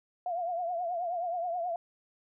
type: tone with vibrato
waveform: sine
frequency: 698 Hz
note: F5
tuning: 1 cent flat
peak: -30 dBFS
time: 0.26-1.76 s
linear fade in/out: 2 ms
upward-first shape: triangle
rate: 9.4 Hz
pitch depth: 100 cents each way
effects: none